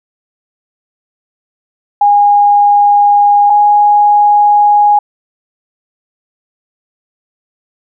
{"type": "tone pair in turn", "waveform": "sine", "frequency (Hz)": [819, 827.6], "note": ["G#5", "G#5"], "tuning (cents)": [-24, -6], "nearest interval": "unison", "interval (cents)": 18, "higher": "second", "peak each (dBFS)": -4, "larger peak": "neither", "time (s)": [[2.01, 3.5], [3.5, 4.99]], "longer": "neither", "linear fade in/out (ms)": 5, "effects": []}